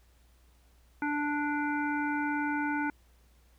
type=harmonic tone; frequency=293.7 Hz; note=D4; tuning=in tune; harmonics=1 / 3 / 5 / 7 / 8; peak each=-31 / -34 / -34 / -43 / -45 dBFS; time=1.02-2.9 s; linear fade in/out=2 ms; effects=added 60 Hz sine -60 dBFS peak until 3.58 s + pink hiss -68 dBFS RMS until 3.58 s